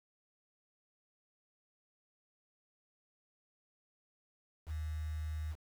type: tone with quantisation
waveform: sine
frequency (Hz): 77.78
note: D#2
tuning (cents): 0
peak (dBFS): -36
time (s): 4.66-5.56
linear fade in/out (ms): 50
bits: 9
effects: none